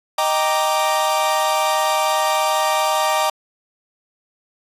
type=chord; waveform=45% pulse; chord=Eb major seventh; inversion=none; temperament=equal; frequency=622.3 / 784 / 932.3 / 1174.7 Hz; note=Eb5 / G5 / Bb5 / D6; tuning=0 / 0 / 0 / 0 cents; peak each=-22 dBFS; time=0.18-3.3 s; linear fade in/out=5 ms; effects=resampled to 32000 Hz